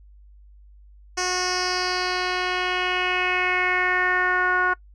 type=tone with low-pass filter sweep; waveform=10% pulse; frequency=364.2 Hz; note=F#4; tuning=27 cents flat; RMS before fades=-23 dBFS; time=1.17-4.74 s; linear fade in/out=10 ms; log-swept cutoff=6300 to 1400 Hz; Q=3.8; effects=noise-tail reverb RT60 0.1 s tail -23 dB re dry + added 50 Hz sine -46 dBFS peak until 4.94 s